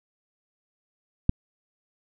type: click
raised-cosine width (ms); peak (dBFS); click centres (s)
5; -6; 1.294
effects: none